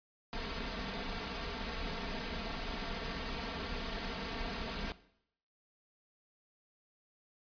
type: noise with comb filter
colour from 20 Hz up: pink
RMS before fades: -39 dBFS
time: 0.33-4.92 s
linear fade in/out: 0 ms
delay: 4.4 ms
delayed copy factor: +0.7
effects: noise-tail reverb RT60 0.7 s tail -17 dB re dry + resampled to 11025 Hz